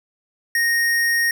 square tone, 1860 Hz, A#6, 4 cents flat, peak -17 dBFS, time 0.55-1.31 s, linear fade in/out 2 ms, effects none

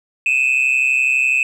sine tone pair together, 2502 / 2634 Hz, D#7 / E7, +9 / -2 cents, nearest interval minor second, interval 89 cents, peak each -14 dBFS, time 0.26-1.43 s, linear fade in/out 2 ms, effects tanh soft clip ceiling -10 dBFS + 8-bit

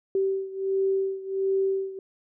sine beating tone pair, 386.2 / 387.6 Hz, G4 / G4, -26 / -20 cents, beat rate 1.4 Hz, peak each -25 / -28 dBFS, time 0.15-1.99 s, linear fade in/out 2 ms, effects none

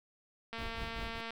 click train, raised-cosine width 0.3 ms, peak -26 dBFS, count 178, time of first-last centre 0.53-1.306 s, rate 228 Hz
brown noise with tremolo, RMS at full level -40 dBFS, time 0.58-1.21 s, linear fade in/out 0 ms, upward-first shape triangle, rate 5.1 Hz, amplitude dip 85%
effects none

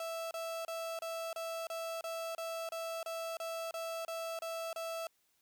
35% pulse tone bursts, 659.3 Hz, E5, in tune, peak -36 dBFS, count 15, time 0-5.07 s, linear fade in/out 2 ms, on 310 ms, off 30 ms, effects white hiss -75 dBFS RMS until 5.41 s

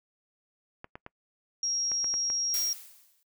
clicks, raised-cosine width 0.5 ms, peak -26 dBFS, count 7, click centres 0.844 / 0.955 / 1.064 / 1.917 / 2.044 / 2.14 / 2.301 s
sine tone, 5610 Hz, F8, 7 cents sharp, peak -27 dBFS, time 1.63-2.73 s, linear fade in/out 2 ms
blue noise with exponential decay, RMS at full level -32 dBFS, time 2.54-3.23 s, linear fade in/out 0 ms, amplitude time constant 150 ms
effects noise-tail reverb RT60 0.1 s tail -25 dB re dry

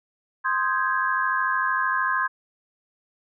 sine chord, Ab major seventh, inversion first, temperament equal, 1046.5 / 1244.5 / 1568 / 1661.2 Hz, C6 / Eb6 / G6 / Ab6, 0 / 0 / 0 / 0 cents, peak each -24 / -30 / -28 / -26 dBFS, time 0.44-2.28 s, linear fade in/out 20 ms, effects none

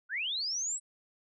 sine linear sweep, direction up, 1396.9 to 8000 Hz, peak -31 dBFS, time 0.09-0.8 s, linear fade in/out 50 ms, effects none

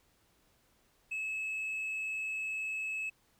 triangle tone with hard clipping, 2591 Hz, E7, 30 cents flat, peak -33 dBFS, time 1.11-3.1 s, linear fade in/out 10 ms, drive 1 dB, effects pink hiss -70 dBFS RMS until 3.39 s

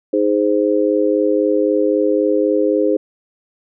harmonic tone, 103.83 Hz, G#2, in tune, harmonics 3 / 4 / 5, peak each -17 / -17 / -17 dBFS, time 0.13-2.97 s, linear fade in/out 5 ms, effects none

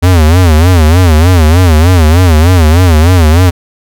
square tone with vibrato, 84 Hz, E2, 33 cents sharp, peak -3 dBFS, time 0.02-3.51 s, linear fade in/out 20 ms, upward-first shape sine, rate 3.3 Hz, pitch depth 170 cents each way, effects none

